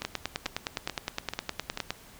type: two click trains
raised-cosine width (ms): 0.2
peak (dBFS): -12 / -15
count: 19 / 5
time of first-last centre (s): 0.05-1.906 / 0.02-1.774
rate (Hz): 9.7 / 2.28
effects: pink hiss -52 dBFS RMS until 2.19 s